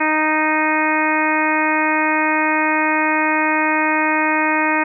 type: harmonic tone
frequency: 310 Hz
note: D#4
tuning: 6 cents flat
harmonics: 1 / 2 / 3 / 4 / 5 / 6 / 7 / 8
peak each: -21 / -25 / -20 / -25 / -24 / -23 / -24 / -24 dBFS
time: 0-4.84 s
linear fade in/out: 10 ms
effects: none